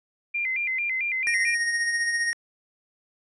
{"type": "tone with vibrato", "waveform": "sine", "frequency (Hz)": 2217, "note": "C#7", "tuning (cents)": 0, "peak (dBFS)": -24, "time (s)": [0.34, 1.55], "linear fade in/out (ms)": 10, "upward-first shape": "square", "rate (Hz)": 4.5, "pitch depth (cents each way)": 130}
{"type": "tone with tremolo", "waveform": "square", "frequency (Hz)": 1864.7, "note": "A#6", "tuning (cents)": 0, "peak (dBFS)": -22, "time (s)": [1.27, 2.33], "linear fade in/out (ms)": 0, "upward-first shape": "sine", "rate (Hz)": 15, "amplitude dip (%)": 40}
{"effects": ["resampled to 24000 Hz"]}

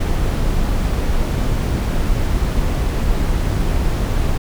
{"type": "noise", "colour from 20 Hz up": "brown", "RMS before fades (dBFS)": -17, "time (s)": [0, 4.38], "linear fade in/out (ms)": 10, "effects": []}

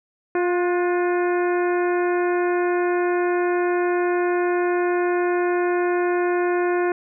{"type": "harmonic tone with a mistuned harmonic", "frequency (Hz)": 353.2, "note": "F4", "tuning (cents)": 20, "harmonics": [1, 2, 3, 4, 5, 6, 7], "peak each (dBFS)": [-19, -27, -31, -31, -33, -39, -39], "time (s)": [0.35, 6.92], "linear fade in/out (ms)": 2, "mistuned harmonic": 4, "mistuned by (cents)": 49, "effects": []}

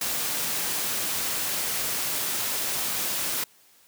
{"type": "noise", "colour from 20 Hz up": "white", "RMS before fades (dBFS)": -28, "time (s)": [0.01, 3.44], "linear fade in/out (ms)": 5, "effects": ["white hiss -58 dBFS RMS until 3.87 s", "high-pass 100 Hz 12 dB/octave"]}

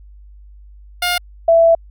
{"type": "tone pair in turn", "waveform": ["10% pulse", "sine"], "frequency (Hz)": [710, 664.3], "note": ["F5", "E5"], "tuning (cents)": [28, 13], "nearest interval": "minor second", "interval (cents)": 115, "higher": "first", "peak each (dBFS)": -7, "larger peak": "neither", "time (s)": [[1.02, 1.18], [1.48, 1.75]], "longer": "second", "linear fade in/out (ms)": 5, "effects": ["added 50 Hz sine -38 dBFS peak until 1.9 s"]}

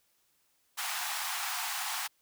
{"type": "high-pass noise", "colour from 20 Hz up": "pink", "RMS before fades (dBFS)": -35, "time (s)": [0.77, 2.08], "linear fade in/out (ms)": 20, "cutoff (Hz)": 720, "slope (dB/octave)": 96, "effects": ["white hiss -72 dBFS RMS until 2.21 s"]}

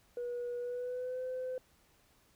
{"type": "tone with pitch glide", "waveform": "sine", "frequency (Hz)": [484.5, 510.9], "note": ["B4", "C5"], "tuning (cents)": [-33, -41], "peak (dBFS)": -34, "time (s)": [0.17, 1.58], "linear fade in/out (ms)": 2, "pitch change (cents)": 92, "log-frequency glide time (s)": [0.58, 1.23], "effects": ["tanh soft clip ceiling -33 dBFS", "pink hiss -68 dBFS RMS until 2.35 s"]}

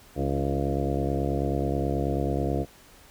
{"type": "harmonic tone with a mistuned harmonic", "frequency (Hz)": 69.3, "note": "C#2", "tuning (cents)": 0, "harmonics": [1, 2, 3, 4, 5, 6, 7, 8, 9, 10], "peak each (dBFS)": [-30, -30, -35, -32, -33, -35, -34, -38, -38, -35], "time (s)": [0.15, 2.66], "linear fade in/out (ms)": 50, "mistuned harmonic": 4, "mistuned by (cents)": 39, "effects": ["pink hiss -53 dBFS RMS until 3.1 s"]}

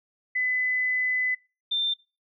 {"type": "tone pair in turn", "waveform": "sine", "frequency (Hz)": [2009, 3580], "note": ["B6", "A7"], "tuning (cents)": [29, 29], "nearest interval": "minor seventh", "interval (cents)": 1000, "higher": "second", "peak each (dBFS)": -23, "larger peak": "neither", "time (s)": [[0.35, 1.35], [1.71, 1.94]], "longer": "first", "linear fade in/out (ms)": 10, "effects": ["noise-tail reverb RT60 0.3 s tail -22 dB re dry"]}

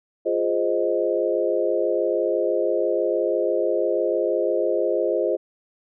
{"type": "chord", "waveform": "sine", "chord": "F minor seventh", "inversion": "none", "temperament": "equal", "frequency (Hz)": [349.2, 415.3, 523.3, 622.3], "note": ["F4", "Ab4", "C5", "Eb5"], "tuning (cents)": [0, 0, 0, 0], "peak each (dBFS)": [-25, -25, -24, -25], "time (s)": [0.25, 5.37], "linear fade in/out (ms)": 20, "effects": []}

